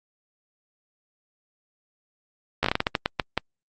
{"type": "slowing click train", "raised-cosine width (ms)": 0.3, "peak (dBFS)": -5, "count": 12, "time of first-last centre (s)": [2.63, 3.376], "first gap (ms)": 14, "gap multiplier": 1.29, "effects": ["Opus 48 kbps"]}